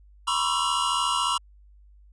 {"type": "tone cluster", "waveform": "square", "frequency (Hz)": [971, 1045, 1128, 1335, 2857], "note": ["B5", "C6", "C#6", "E6", "F7"], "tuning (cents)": [-30, -2, 30, 22, 39], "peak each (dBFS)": -30, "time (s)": [0.27, 1.38], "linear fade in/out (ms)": 10, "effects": ["added 50 Hz sine -50 dBFS peak until 2.12 s", "resampled to 24000 Hz"]}